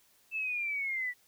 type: linear sweep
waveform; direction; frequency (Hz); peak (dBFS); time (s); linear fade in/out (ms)
sine; down; 2653 to 1940; -31; 0.31-1.14; 50
effects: white hiss -66 dBFS RMS until 1.27 s